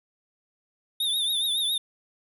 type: tone with vibrato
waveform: square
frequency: 3624 Hz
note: A#7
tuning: 50 cents flat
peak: -24 dBFS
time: 1-1.78 s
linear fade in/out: 5 ms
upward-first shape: triangle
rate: 7.2 Hz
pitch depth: 93 cents each way
effects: none